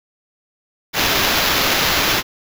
violet noise with sample-and-hold, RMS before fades -17 dBFS, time 0.93-2.23 s, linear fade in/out 50 ms, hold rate 8820 Hz, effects none

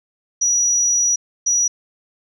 sine tone bursts at uneven times, 5830 Hz, F#8, 26 cents flat, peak -13 dBFS, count 2, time 0.41-1.16 / 1.46-1.68 s, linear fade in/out 10 ms, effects tanh soft clip ceiling -9 dBFS

